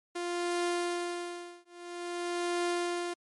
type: tone with tremolo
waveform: sawtooth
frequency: 349.2 Hz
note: F4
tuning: in tune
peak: -24 dBFS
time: 0.15-3.14 s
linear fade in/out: 10 ms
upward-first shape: triangle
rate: 0.5 Hz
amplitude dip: 100%
effects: MP3 48 kbps